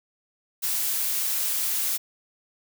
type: noise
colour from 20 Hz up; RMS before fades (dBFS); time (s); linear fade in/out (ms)
blue; -26; 0.62-1.98; 20
effects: none